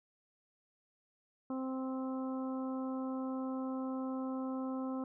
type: harmonic tone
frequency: 261.6 Hz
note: C4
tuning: in tune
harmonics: 1 / 2 / 3 / 4 / 5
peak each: -36 / -44 / -49 / -49 / -51 dBFS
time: 1.5-5.04 s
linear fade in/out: 2 ms
effects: none